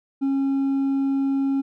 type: tone with hard clipping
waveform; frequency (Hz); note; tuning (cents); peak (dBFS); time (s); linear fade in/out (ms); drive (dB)
sine; 273; C#4; -26; -20; 0.21-1.62; 20; 2
effects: none